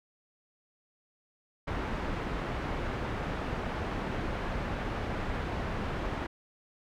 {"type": "low-pass noise", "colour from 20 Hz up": "pink", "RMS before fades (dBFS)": -34, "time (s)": [1.67, 6.27], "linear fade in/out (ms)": 10, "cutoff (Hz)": 1900, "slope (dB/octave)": 12, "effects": []}